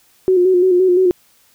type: tone with vibrato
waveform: sine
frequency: 365.3 Hz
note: F#4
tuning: 22 cents flat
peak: -9 dBFS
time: 0.28-1.11 s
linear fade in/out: 0 ms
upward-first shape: square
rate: 5.8 Hz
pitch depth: 41 cents each way
effects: white hiss -54 dBFS RMS until 1.54 s